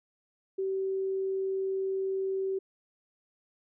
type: tone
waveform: sine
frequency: 384.2 Hz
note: G4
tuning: 35 cents flat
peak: -28 dBFS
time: 0.58-2.59 s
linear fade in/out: 10 ms
effects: none